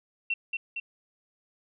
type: tone with echo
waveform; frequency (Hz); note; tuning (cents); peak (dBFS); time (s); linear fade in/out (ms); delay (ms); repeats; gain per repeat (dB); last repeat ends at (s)
sine; 2714; E7; +50; -25; 0.3-0.34; 5; 230; 2; -3; 0.8
effects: none

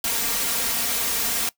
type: noise with comb filter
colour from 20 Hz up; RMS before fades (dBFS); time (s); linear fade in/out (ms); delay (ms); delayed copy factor
white; -24; 0.04-1.49; 2; 4.3; +0.85
effects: noise-tail reverb RT60 0.1 s tail -20 dB re dry

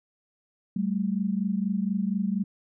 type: tone pair together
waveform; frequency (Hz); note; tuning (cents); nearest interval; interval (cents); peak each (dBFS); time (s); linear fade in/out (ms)
sine; 192.2 / 216.4; G3 / A3; -34 / -29; major second; 205; -26 / -28; 0.76-2.44; 5
effects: none

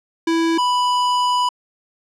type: tone pair in turn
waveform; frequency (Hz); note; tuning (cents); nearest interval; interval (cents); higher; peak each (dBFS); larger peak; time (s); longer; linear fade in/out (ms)
square; 330 / 988.9; E4 / B5; +2 / +2; octave + perfect fifth; 1900; second; -16; neither; 0.27-0.58 / 0.58-1.49; second; 5
effects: low-pass 6000 Hz 12 dB/octave

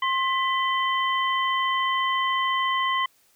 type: tone cluster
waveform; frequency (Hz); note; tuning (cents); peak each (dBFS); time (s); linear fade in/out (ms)
sine; 1059 / 1993 / 3080; C6 / B6 / G7; +21 / +15 / -31; -23 / -27 / -30; 0.02-3.06; 5
effects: white hiss -62 dBFS RMS until 3.35 s

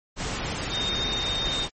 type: tone in noise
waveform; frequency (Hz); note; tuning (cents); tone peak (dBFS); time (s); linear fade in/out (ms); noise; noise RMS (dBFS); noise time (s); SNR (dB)
sine; 3677; A#7; -24; -26; 0.7-1.68; 50; pink; -30; 0.16-1.7; +1
effects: MP3 32 kbps

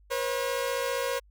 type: tone pair together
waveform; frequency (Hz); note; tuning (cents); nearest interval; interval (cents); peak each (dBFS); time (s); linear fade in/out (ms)
sawtooth; 484.8 / 539.9; B4 / C#5; -32 / -46; major second; 186; -27 / -26; 0.1-1.2; 20
effects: added 50 Hz sine -55 dBFS peak until 1.3 s

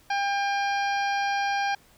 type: harmonic tone with a mistuned harmonic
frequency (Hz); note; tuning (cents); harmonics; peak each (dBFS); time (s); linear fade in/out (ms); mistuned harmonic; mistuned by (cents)
800; G5; +35; 1 / 2 / 3 / 4 / 5 / 6 / 7; -25 / -30 / -34 / -40 / -43 / -41 / -42; 0.1-1.75; 5; 5; +79
effects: pink hiss -58 dBFS RMS until 1.97 s

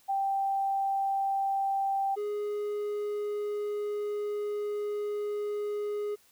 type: tone pair in turn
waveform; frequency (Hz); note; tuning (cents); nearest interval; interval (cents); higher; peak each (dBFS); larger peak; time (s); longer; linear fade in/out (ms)
sine / triangle; 784 / 415.3; G5 / G#4; 0 / 0; major seventh; 1100; first; -26 / -28; first; 0.08-2.16 / 2.16-6.16; second; 20
effects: white hiss -63 dBFS RMS until 6.31 s

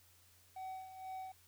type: tone with tremolo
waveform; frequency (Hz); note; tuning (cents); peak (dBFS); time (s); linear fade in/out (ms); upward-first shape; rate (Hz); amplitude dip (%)
triangle; 755; F#5; +35; -40; 0.56-1.32; 5; sine; 2.1; 65
effects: added 89 Hz sine -70 dBFS peak until 1.47 s + white hiss -67 dBFS RMS until 1.47 s

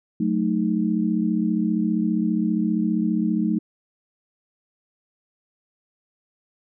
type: chord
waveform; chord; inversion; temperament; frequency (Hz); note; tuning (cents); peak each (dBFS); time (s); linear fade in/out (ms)
sine; D# diminished; first; equal; 185 / 220 / 311.1; F#3 / A3 / D#4; 0 / 0 / 0; -24 / -22 / -25; 0.2-3.59; 5
effects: none

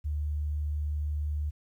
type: tone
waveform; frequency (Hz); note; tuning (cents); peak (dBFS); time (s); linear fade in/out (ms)
sine; 74.5; D2; +25; -28; 0.04-1.51; 20
effects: 11-bit

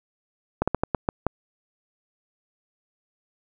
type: slowing click train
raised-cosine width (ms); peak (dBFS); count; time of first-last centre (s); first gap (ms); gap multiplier
1; -7; 7; 0.62-1.266; 56; 1.26
effects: none

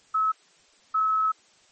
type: tone bursts at uneven times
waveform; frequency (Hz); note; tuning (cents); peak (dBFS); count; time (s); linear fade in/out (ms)
sine; 1292; E6; -35; -20; 2; 0.14-0.32 / 0.94-1.32; 10
effects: white hiss -59 dBFS RMS until 1.71 s + MP3 32 kbps

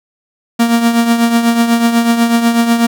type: tone with tremolo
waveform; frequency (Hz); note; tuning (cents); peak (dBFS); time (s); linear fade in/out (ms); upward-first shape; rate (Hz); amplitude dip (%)
45% pulse; 233.1; A#3; 0; -6; 0.59-2.87; 10; triangle; 8.1; 65
effects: none

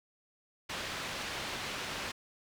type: low-pass noise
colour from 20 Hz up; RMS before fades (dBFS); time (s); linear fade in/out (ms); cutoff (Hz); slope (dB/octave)
white; -39; 0.69-2.12; 10; 3500; 12
effects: none

